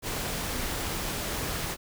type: noise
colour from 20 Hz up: pink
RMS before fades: -32 dBFS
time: 0.02-1.77 s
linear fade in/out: 50 ms
effects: none